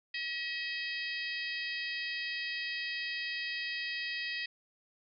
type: harmonic tone with a mistuned harmonic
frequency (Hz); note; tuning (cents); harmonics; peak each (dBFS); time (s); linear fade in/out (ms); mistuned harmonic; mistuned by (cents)
639; D#5; +46; 3 / 4 / 5 / 6 / 7 / 8; -38 / -40 / -44 / -46 / -45 / -45; 0.14-4.46; 5; 8; -67
effects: none